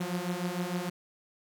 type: beating tone pair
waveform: sawtooth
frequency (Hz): 174.61 / 181.21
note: F3 / F#3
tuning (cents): 0 / -36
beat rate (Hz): 6.6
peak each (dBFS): -30 / -30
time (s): 0-0.9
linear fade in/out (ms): 10
effects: none